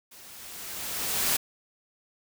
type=noise with level ramp; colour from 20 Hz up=white; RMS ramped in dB=-50 to -24 dBFS; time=0.11-1.37 s; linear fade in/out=10 ms; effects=none